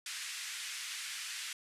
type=band-pass noise; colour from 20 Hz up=pink; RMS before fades=-42 dBFS; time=0.06-1.53 s; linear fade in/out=2 ms; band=1700 to 10000 Hz; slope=24 dB/octave; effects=resampled to 32000 Hz